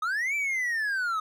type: linear two-way sweep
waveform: triangle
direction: up then down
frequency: 1223 to 2349 to 1249 Hz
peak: -24 dBFS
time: 0.02-1.2 s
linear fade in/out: 5 ms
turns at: 0.35 s
effects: none

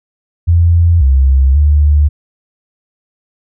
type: tone with pitch steps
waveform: sine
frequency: 85 / 66.9 / 73.8 Hz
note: F2 / C2 / D2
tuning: -46 / +39 / +9 cents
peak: -5 dBFS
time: 0.47-2.09 s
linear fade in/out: 20 ms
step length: 540 ms
effects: none

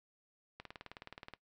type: click train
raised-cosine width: 0.3 ms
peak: -30 dBFS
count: 15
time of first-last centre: 0.6-1.337 s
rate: 19 Hz
effects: noise-tail reverb RT60 0.1 s tail -18 dB re dry

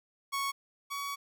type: tone pair in turn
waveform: sawtooth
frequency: 1108.7 / 1127.4 Hz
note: C#6 / C#6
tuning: 0 / +29 cents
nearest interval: unison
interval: 29 cents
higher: second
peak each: -27 / -31 dBFS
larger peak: first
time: 0.32-0.52 / 0.9-1.16 s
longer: second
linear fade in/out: 20 ms
effects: none

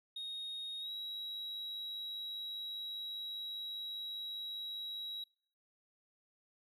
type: tone with pitch glide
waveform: triangle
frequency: 3729 to 3865 Hz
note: A#7 to B7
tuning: 0 to -38 cents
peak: -38 dBFS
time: 0.16-5.24 s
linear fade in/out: 5 ms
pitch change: +62 cents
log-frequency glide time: 0.8-0.9 s
effects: noise-tail reverb RT60 0.6 s tail -26 dB re dry + tanh soft clip ceiling -35 dBFS

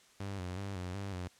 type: tone with vibrato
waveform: sawtooth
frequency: 94.6 Hz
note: F#2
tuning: 39 cents sharp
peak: -34 dBFS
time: 0.2-1.28 s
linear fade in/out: 5 ms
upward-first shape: square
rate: 2.7 Hz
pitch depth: 81 cents each way
effects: white hiss -63 dBFS RMS until 1.39 s + low-pass 8000 Hz 12 dB/octave

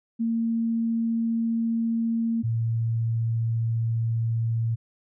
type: tone pair in turn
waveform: sine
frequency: 228.7 / 114.35 Hz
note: A#3 / A#2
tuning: -33 / -33 cents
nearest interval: octave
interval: 1200 cents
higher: first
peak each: -22 dBFS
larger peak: neither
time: 0.19-2.43 / 2.43-4.76 s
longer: second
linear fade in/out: 20 ms
effects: none

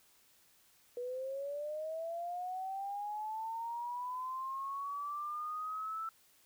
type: linear sweep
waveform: sine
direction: up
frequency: 482.7 to 1328 Hz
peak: -37 dBFS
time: 0.97-6.09 s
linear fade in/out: 2 ms
effects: white hiss -67 dBFS RMS until 6.45 s

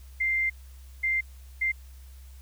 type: tone bursts at uneven times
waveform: sine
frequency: 2093 Hz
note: C7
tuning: in tune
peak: -23 dBFS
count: 3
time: 0.2-0.5 / 1.03-1.21 / 1.61-1.72 s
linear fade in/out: 10 ms
effects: added 65 Hz sine -44 dBFS peak until 2.41 s + white hiss -59 dBFS RMS until 2.41 s

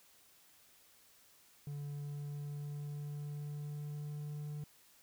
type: tone with pitch glide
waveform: triangle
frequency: 144.3 to 148.44 Hz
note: D3 to D3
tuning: -30 to +19 cents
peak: -38 dBFS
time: 1.67-4.64 s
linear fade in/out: 2 ms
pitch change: +49 cents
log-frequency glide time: 1.81-4.46 s
effects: white hiss -65 dBFS RMS until 5.02 s

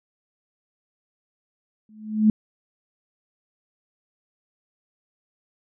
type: tone with exponential growth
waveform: sine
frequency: 215.3 Hz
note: A3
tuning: 37 cents flat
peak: -10 dBFS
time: 1.89-2.3 s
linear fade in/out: 2 ms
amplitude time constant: 88 ms
effects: none

